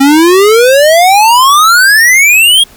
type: exponential sweep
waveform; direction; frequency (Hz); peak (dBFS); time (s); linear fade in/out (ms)
square; up; 267.3 to 3322; -3; 0-2.64; 10
effects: pink hiss -38 dBFS RMS until 2.76 s